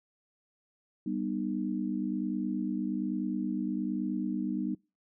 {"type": "chord", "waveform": "sine", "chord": "G augmented", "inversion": "none", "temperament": "just", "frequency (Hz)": [196, 245, 306.2], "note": ["G3", "B3", "D#4"], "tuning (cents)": [0, -14, -28], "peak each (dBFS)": -34, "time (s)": [1.06, 4.75], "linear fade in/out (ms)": 5, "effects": ["noise-tail reverb RT60 0.3 s tail -26 dB re dry"]}